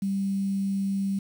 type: tone with quantisation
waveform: sine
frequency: 196 Hz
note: G3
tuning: in tune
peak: -24 dBFS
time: 0.02-1.19 s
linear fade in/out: 5 ms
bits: 8
effects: none